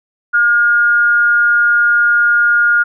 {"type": "tone with frequency modulation", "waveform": "sine", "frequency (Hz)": 1425, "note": "F6", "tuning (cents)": 34, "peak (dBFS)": -8, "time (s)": [0.33, 2.84], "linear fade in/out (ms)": 20, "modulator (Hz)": 214, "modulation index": 0.23, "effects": []}